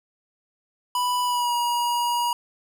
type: tone with pitch glide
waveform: square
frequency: 987.8 to 957.5 Hz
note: B5 to A#5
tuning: 0 to +46 cents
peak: -22 dBFS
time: 0.95-2.33 s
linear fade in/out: 2 ms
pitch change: -54 cents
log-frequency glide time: 1.23-1.54 s
effects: none